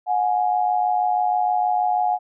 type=tone pair together; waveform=sine; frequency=728.7 / 835 Hz; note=F#5 / G#5; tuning=-27 / +9 cents; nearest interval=major second; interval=236 cents; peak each=-19 / -22 dBFS; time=0.06-2.19 s; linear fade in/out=50 ms; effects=none